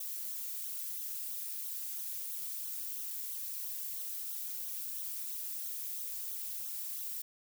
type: noise with flanger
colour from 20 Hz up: violet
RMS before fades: -40 dBFS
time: 0-7.22 s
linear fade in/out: 5 ms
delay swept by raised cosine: 0.4 to 2.9 ms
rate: 3 Hz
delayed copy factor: -0.65
effects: none